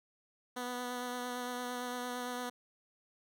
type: tone with vibrato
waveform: 10% pulse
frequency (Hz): 246.9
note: B3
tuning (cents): 0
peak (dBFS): -29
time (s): 0.56-2.5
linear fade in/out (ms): 10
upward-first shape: sine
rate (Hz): 8.8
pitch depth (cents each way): 15
effects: none